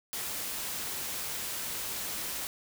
white noise, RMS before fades -36 dBFS, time 0.13-2.47 s, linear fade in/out 0 ms, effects none

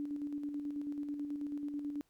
sine tone with tremolo, 290.4 Hz, D4, 19 cents flat, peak -35 dBFS, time 0-2.01 s, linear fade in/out 0 ms, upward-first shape square, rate 9.2 Hz, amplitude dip 40%, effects pink hiss -75 dBFS RMS until 2.09 s

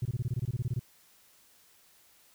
sine tone bursts, 121.6 Hz, B2, 26 cents flat, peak -25 dBFS, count 14, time 0.02-0.795 s, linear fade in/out 5 ms, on 34 ms, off 23 ms, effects tanh soft clip ceiling -26 dBFS + white hiss -62 dBFS RMS until 2.34 s

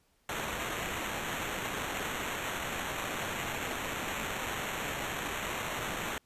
blue noise with sample-and-hold, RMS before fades -36 dBFS, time 0.29-6.18 s, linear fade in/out 2 ms, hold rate 4900 Hz, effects pink hiss -71 dBFS RMS until 6.25 s + resampled to 32000 Hz

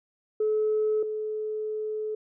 sine tone pair in turn, 430 / 430 Hz, A4 / A4, -40 / -40 cents, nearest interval unison, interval 0 cents, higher neither, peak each -21 / -28 dBFS, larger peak first, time 0.4-1.03 / 1.03-2.15 s, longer second, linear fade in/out 5 ms, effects tanh soft clip ceiling -18 dBFS

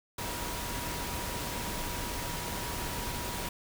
sine tone in noise, 960 Hz, B5, 49 cents flat, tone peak -43 dBFS, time 0.18-3.49 s, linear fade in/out 5 ms, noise pink, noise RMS -36 dBFS, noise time 0.18-3.49 s, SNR -10 dB, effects none

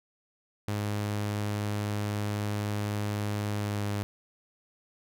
sawtooth tone with pitch glide, 103.83 to 102.4 Hz, G#2 to G#2, 0 to -24 cents, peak -25 dBFS, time 0.68-4.03 s, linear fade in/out 0 ms, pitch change -24 cents, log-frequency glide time 3.55-3.92 s, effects none

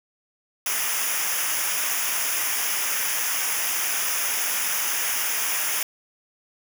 white noise with comb filter, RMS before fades -25 dBFS, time 0.66-5.83 s, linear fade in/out 2 ms, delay 0.24 ms, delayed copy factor -0.85, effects none

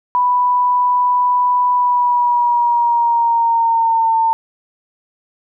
sine tone with pitch glide, 988 to 900.8 Hz, B5 to A5, 0 to +40 cents, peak -11 dBFS, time 0.15-4.33 s, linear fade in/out 0 ms, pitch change -160 cents, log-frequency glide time 1.73-4.17 s, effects none

